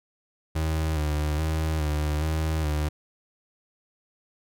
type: tone with vibrato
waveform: 35% pulse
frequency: 77.1 Hz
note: D#2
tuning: 15 cents flat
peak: -22 dBFS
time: 0.55-2.89 s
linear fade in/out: 10 ms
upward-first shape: square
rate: 1.2 Hz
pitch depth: 39 cents each way
effects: none